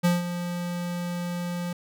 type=tone with ADSR envelope; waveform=square; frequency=175.2 Hz; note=F3; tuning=6 cents sharp; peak=-18 dBFS; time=0.03-1.73 s; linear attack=20 ms; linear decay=170 ms; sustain=-11 dB; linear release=5 ms; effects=none